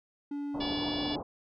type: tone with pitch glide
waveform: triangle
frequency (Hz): 286.8 to 293.2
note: D4 to D4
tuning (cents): -41 to -3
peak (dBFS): -31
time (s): 0.31-1.17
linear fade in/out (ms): 5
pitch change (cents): +38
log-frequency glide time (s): 0.6-0.82
type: low-pass noise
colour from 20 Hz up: white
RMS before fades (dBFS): -38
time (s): 0.54-1.23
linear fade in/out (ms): 10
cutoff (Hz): 1000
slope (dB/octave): 48
type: harmonic tone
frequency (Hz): 575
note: D5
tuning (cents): -37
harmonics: 3 / 4 / 5 / 6 / 7 / 8 / 9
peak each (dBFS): -47 / -47 / -41 / -38 / -45 / -45 / -45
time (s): 0.6-1.16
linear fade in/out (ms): 10
effects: none